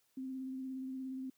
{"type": "tone with vibrato", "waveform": "sine", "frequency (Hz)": 262, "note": "C4", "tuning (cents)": 2, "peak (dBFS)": -39, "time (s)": [0.17, 1.3], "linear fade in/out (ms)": 5, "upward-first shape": "sine", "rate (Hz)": 17, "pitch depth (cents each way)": 20, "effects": ["white hiss -75 dBFS RMS until 1.37 s", "high-pass 80 Hz 12 dB/octave"]}